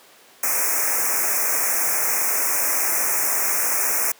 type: band-stop noise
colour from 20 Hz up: white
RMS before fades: -21 dBFS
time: 0.43-4.12 s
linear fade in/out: 5 ms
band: 2500 to 5400 Hz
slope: 96 dB/octave
effects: pink hiss -49 dBFS RMS until 4.19 s + high-pass 400 Hz 12 dB/octave